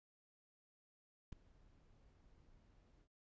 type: noise with ADSR envelope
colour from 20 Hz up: brown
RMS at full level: -44 dBFS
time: 1.32-3.08 s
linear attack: 7 ms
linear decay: 4 ms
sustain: -24 dB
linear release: 60 ms
effects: resampled to 16000 Hz